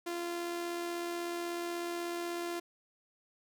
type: tone with amplitude modulation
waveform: sawtooth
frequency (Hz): 345.1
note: F4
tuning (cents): -21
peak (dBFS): -30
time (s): 0.06-2.6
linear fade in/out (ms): 10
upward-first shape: sine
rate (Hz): 76.3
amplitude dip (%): 30
effects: none